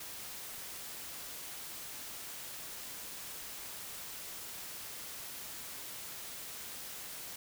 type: noise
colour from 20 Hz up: white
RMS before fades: -45 dBFS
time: 0-7.36 s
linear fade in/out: 5 ms
effects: none